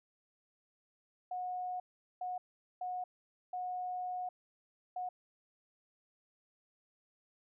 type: tone bursts at uneven times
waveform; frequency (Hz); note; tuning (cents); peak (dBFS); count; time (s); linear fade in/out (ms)
sine; 728; F#5; -28; -36; 5; 1.31-1.8 / 2.21-2.38 / 2.81-3.04 / 3.53-4.29 / 4.96-5.09; 5
effects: none